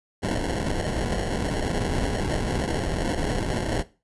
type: noise with sample-and-hold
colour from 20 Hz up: pink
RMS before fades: -26 dBFS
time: 0.22-3.83 s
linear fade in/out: 20 ms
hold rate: 1225 Hz
effects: noise-tail reverb RT60 0.3 s tail -17 dB re dry + resampled to 24000 Hz